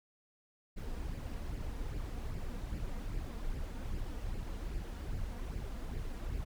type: noise with flanger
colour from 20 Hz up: brown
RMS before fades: -39 dBFS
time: 0.76-6.45 s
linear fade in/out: 20 ms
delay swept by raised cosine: 0.4 to 4.3 ms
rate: 2.5 Hz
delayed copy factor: +0.55
effects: none

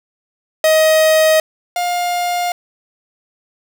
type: tone pair in turn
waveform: 45% pulse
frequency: 630 / 707.2 Hz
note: D#5 / F5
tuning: +21 / +22 cents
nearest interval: major second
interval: 201 cents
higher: second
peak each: -9 / -16 dBFS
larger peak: first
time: 0.64-1.4 / 1.76-2.52 s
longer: neither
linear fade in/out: 2 ms
effects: none

